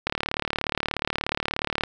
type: click train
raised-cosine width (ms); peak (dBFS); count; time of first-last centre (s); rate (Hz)
0.3; -8; 66; 0.07-1.836; 36.8
effects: none